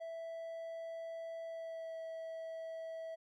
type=tone with pitch glide; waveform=triangle; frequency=659.3 to 651.4 Hz; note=E5 to E5; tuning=0 to -21 cents; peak=-40 dBFS; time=0-3.16 s; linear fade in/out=20 ms; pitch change=-21 cents; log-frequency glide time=1.45-1.98 s; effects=none